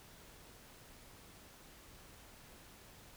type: silence
effects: pink hiss -58 dBFS RMS until 3.16 s